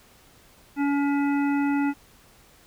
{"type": "harmonic tone", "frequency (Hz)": 283.5, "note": "C#4", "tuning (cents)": 39, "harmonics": [1, 3, 5, 7, 9], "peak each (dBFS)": [-21, -31, -35, -38, -40], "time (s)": [0.76, 1.94], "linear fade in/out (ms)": 50, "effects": ["pink hiss -55 dBFS RMS until 2.66 s"]}